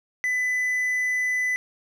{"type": "tone pair in turn", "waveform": "triangle", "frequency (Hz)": [2000, 2000], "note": ["B6", "B6"], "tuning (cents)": [21, 21], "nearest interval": "unison", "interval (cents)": 0, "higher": "neither", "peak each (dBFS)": [-20, -20], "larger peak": "neither", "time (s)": [[0.24, 0.54], [0.54, 1.56]], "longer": "second", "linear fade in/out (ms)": 0, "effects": []}